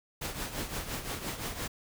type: noise with tremolo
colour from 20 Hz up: pink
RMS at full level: -34 dBFS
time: 0.21-1.68 s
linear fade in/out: 10 ms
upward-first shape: triangle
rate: 5.8 Hz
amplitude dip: 70%
effects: none